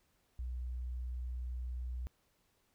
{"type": "tone", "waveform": "sine", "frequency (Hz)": 61.74, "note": "B1", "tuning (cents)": 0, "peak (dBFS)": -37, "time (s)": [0.39, 2.07], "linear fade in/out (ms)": 0, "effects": ["pink hiss -75 dBFS RMS until 2.74 s"]}